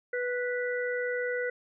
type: harmonic tone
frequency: 492.2 Hz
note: B4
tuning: 6 cents flat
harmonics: 1 / 3 / 4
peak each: -30 / -35 / -36 dBFS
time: 0.13-1.5 s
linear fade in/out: 5 ms
effects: none